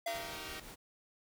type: tone with exponential decay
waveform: square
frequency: 680 Hz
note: F5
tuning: 46 cents flat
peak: -34 dBFS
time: 0.06-0.62 s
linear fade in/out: 5 ms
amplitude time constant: 120 ms
type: chord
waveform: 5% pulse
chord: Eb major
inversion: none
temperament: equal with one note detuned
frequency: 311.1 / 383.3 / 466.2 Hz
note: Eb4 / G4 / Bb4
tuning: 0 / -39 / 0 cents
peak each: -36 dBFS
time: 0.07-0.6 s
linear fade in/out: 5 ms
type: noise with tremolo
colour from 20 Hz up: pink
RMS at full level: -49 dBFS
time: 0.13-0.76 s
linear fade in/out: 20 ms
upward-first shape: triangle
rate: 5.8 Hz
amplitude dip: 45%
effects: none